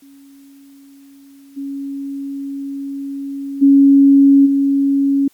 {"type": "tone with level steps", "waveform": "sine", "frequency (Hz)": 277.2, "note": "C#4", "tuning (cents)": 0, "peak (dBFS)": [-40, -22, -5, -11], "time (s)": [0.02, 5.28], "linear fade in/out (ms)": 5, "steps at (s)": [1.56, 3.61, 4.45], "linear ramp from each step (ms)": 20, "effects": ["white hiss -55 dBFS RMS until 5.33 s", "MP3 96 kbps"]}